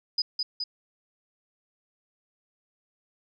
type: tone with echo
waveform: sine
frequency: 4978 Hz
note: D#8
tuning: in tune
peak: -22 dBFS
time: 0.18-0.22 s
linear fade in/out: 5 ms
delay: 210 ms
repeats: 2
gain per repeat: -3 dB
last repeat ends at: 0.64 s
effects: none

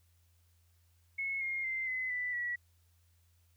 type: tone with pitch steps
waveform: sine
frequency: 2186 / 2134 / 2082 / 2033 / 1983.8 / 1936.3 Hz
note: C#7 / C7 / C7 / B6 / B6 / B6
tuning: -25 / +34 / -9 / +50 / +7 / -35 cents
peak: -33 dBFS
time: 1.18-2.56 s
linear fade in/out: 10 ms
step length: 230 ms
effects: added 85 Hz sine -66 dBFS peak until 3.56 s + white hiss -75 dBFS RMS until 3.56 s

